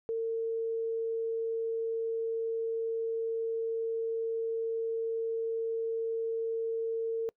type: tone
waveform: sine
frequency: 453.7 Hz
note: A#4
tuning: 47 cents flat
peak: -29 dBFS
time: 0.09-7.29 s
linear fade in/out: 0 ms
effects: noise-tail reverb RT60 0.1 s tail -25 dB re dry